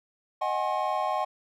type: tone cluster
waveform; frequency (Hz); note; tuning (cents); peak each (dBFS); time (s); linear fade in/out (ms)
triangle; 621 / 748 / 831 / 1073; D#5 / F#5 / G#5 / C6; -3 / +19 / +1 / +43; -30 / -28 / -30 / -29; 0.41-1.25; 10
effects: none